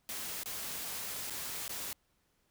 white noise with dropouts, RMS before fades -40 dBFS, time 0.09-1.93 s, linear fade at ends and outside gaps 1 ms, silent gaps 0.434-0.458 / 1.3-1.305 / 1.68-1.693 s, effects pink hiss -75 dBFS RMS until 2.5 s

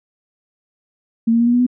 sine tone with pitch steps, 228 / 232 / 236 / 240.2 / 244.4 / 248.6 Hz, A#3 / A#3 / A#3 / B3 / B3 / B3, -38 / -8 / +22 / -48 / -18 / +12 cents, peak -11 dBFS, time 1.27-1.666 s, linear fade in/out 10 ms, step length 66 ms, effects none

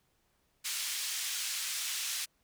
white band-pass noise, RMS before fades -36 dBFS, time 0.64-2.26 s, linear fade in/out 20 ms, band 2100 to 8400 Hz, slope 12 dB/octave, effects pink hiss -74 dBFS RMS until 2.43 s

